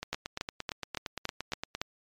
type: two click trains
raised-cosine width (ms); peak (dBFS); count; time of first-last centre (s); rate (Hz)
0.2; -17 / -14; 16 / 7; 0.03-1.75 / 0.13-1.815; 8.72 / 3.56
effects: MP3 96 kbps